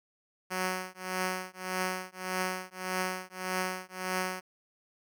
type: tone with tremolo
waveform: 5% pulse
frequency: 185 Hz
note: F#3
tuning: in tune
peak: -17 dBFS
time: 0.5-4.41 s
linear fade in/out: 20 ms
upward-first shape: triangle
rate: 1.7 Hz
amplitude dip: 100%
effects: none